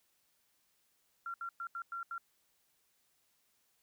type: tone bursts at uneven times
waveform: sine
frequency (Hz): 1373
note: F6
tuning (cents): -30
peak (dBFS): -38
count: 6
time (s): 1.26-1.34 / 1.41-1.49 / 1.6-1.67 / 1.75-1.82 / 1.92-2.03 / 2.11-2.18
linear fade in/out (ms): 2
effects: white hiss -75 dBFS RMS until 3.82 s